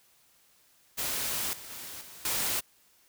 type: noise with level steps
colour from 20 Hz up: white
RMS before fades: -32 / -45 / -42 / -48 / -30 dBFS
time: 0.97-2.61 s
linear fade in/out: 20 ms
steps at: 1.53 / 1.7 / 2.01 / 2.25 s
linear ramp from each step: 2 ms
effects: white hiss -64 dBFS RMS until 3.08 s